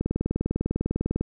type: click train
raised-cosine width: 3 ms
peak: -13 dBFS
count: 25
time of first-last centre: 0.01-1.21 s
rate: 20 Hz
effects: none